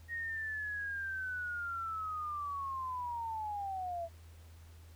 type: linear sweep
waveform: sine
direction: down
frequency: 1876 to 659.3 Hz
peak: -36 dBFS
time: 0.08-4.09 s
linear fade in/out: 50 ms
effects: added 82 Hz sine -52 dBFS peak until 4.95 s + pink hiss -64 dBFS RMS until 4.95 s